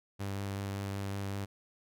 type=tone with vibrato; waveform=sawtooth; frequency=99 Hz; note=G2; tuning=18 cents sharp; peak=-31 dBFS; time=0.19-1.46 s; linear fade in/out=20 ms; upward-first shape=sine; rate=5.3 Hz; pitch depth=11 cents each way; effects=none